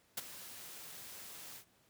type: noise with ADSR envelope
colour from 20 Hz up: white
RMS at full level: -36 dBFS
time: 0.17-1.65 s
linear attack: 7 ms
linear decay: 26 ms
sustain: -14 dB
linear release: 91 ms
effects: pink hiss -70 dBFS RMS until 1.89 s + high-pass 80 Hz 12 dB/octave